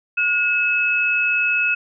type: tone pair together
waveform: sine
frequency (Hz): 1440.6 / 2584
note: F#6 / E7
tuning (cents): -47 / -35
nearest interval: minor seventh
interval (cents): 1012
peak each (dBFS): -22 / -17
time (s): 0.17-1.75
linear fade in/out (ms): 10
effects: none